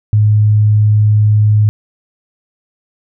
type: tone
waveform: sine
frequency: 106 Hz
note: G#2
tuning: 36 cents sharp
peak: -6 dBFS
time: 0.13-1.69 s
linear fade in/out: 0 ms
effects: none